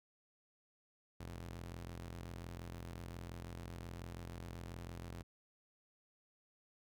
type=ring-modulated tone; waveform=sawtooth; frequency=85.7 Hz; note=F2; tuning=32 cents flat; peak=-39 dBFS; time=1.2-5.23 s; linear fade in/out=5 ms; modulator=23.5 Hz; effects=none